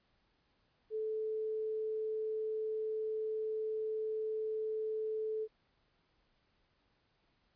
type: tone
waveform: sine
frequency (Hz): 435.8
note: A4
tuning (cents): -17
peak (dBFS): -34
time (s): 0.9-5.48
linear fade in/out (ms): 50
effects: pink hiss -75 dBFS RMS until 7.55 s + resampled to 11025 Hz